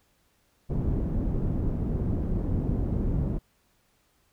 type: low-pass noise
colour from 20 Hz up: pink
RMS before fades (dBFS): -27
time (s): 0.69-3.39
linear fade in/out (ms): 20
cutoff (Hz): 270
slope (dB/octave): 12
effects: pink hiss -68 dBFS RMS until 4.32 s